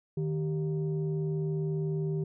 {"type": "tone pair together", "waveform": "sine", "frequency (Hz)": [154.65, 389.7], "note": ["D#3", "G4"], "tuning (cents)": [-10, -10], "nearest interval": "octave + major third", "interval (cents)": 1600, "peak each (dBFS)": [-28, -33], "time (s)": [0.17, 2.24], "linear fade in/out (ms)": 5, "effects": ["tanh soft clip ceiling -23 dBFS"]}